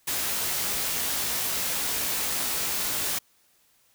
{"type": "noise with comb filter", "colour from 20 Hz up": "white", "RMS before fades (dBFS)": -28, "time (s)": [0.07, 3.19], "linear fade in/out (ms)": 10, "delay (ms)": 18, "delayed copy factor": 0.5, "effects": ["white hiss -64 dBFS RMS until 3.94 s"]}